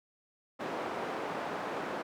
white band-pass noise, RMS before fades -37 dBFS, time 0.59-2.03 s, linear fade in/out 20 ms, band 240 to 960 Hz, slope 12 dB/octave, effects none

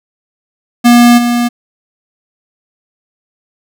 square tone with level steps, 239.7 Hz, A#3, 48 cents sharp, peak -3 / -10 dBFS, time 0.84-1.49 s, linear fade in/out 20 ms, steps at 1.17 s, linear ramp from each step 20 ms, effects none

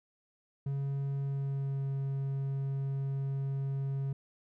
triangle tone with pitch glide, 138.59 to 136.84 Hz, C#3 to C#3, 0 to -22 cents, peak -29 dBFS, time 0.66-4.13 s, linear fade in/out 5 ms, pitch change -22 cents, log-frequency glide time 1.22-1.88 s, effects none

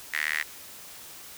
sawtooth tone with high-pass filter, 76.3 Hz, D#2, 33 cents flat, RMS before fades -29 dBFS, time 0.13-0.43 s, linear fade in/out 10 ms, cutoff 1900 Hz, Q 8.2, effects white hiss -45 dBFS RMS until 1.37 s

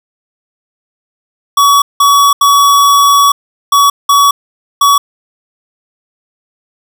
square tone bursts at uneven times, 1131 Hz, C#6, 34 cents sharp, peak -5 dBFS, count 6, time 1.57-1.82 / 2-2.33 / 2.41-3.32 / 3.72-3.9 / 4.09-4.31 / 4.81-4.98 s, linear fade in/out 5 ms, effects none

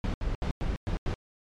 brown noise bursts at uneven times, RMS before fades -29 dBFS, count 6, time 0.04-0.14 / 0.21-0.35 / 0.42-0.51 / 0.61-0.76 / 0.87-0.97 / 1.06-1.14 s, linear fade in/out 0 ms, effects low-pass 5000 Hz 12 dB/octave + MP3 96 kbps

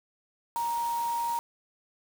sine tone in noise, 938 Hz, A#5, 11 cents sharp, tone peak -27 dBFS, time 0.56-1.39 s, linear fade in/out 0 ms, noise white, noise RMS -43 dBFS, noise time 0.56-1.39 s, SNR +13 dB, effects none

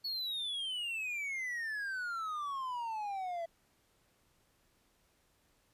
triangle exponential sweep, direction down, 4435 to 659.3 Hz, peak -34 dBFS, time 0.04-3.46 s, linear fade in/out 10 ms, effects pink hiss -72 dBFS RMS until 5.73 s + resampled to 32000 Hz

